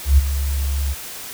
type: tone with ADSR envelope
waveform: sine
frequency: 69.3 Hz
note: C#2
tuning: in tune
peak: -6 dBFS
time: 0.05-0.95 s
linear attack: 130 ms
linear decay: 22 ms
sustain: -12 dB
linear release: 35 ms
effects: white hiss -33 dBFS RMS until 1.33 s